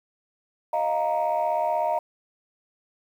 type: chord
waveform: sine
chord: Eb suspended second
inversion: none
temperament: equal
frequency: 622.3 / 698.5 / 932.3 Hz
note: Eb5 / F5 / Bb5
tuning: 0 / 0 / 0 cents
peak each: -25 dBFS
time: 0.73-1.99 s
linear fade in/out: 5 ms
effects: tanh soft clip ceiling -16 dBFS + 9-bit